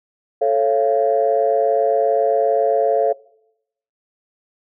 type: chord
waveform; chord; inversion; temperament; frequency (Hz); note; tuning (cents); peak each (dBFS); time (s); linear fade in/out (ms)
sine; A augmented; none; just; 440 / 550 / 687.5; A4 / C#5 / E#5; 0 / -14 / -27; -18; 0.41-3.13; 10
effects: noise-tail reverb RT60 0.8 s tail -22 dB re dry + tanh soft clip ceiling -5 dBFS